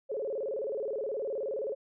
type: tone with vibrato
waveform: sine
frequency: 484.1 Hz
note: B4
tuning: 35 cents flat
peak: -31 dBFS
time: 0.09-1.75 s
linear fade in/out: 20 ms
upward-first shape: square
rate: 19 Hz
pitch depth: 210 cents each way
effects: none